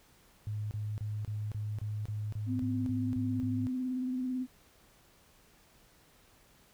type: tone bursts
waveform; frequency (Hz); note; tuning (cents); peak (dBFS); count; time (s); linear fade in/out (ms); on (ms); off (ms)
sine; 105.7; G#2; +31; -33; 12; 0.47-3.669; 0; 240; 29
type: tone with vibrato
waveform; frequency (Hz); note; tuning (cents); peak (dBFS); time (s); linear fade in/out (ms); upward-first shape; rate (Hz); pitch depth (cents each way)
sine; 254.8; C4; -46; -31; 2.46-4.47; 50; triangle; 18; 36
effects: pink hiss -63 dBFS RMS until 6.73 s